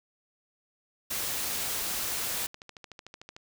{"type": "noise", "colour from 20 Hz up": "white", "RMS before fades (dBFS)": -32, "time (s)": [1.1, 2.47], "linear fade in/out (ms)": 10}
{"type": "click train", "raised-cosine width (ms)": 0.2, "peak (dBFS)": -27, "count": 15, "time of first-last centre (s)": [2.32, 3.365], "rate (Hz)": 13.4}
{"effects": []}